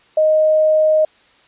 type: tone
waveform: sine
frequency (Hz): 622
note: D#5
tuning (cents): -1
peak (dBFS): -10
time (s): 0.17-1.05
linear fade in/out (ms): 5
effects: white hiss -52 dBFS RMS until 1.47 s + resampled to 8000 Hz